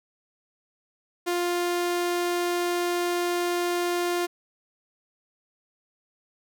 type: tone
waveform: sawtooth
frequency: 350.8 Hz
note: F4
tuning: 8 cents sharp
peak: -20 dBFS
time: 1.26-4.27 s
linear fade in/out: 20 ms
effects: none